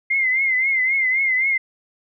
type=tone with vibrato; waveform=sine; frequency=2093 Hz; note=C7; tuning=in tune; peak=-16 dBFS; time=0.1-1.58 s; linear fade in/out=10 ms; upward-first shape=triangle; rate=3.8 Hz; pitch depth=86 cents each way; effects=none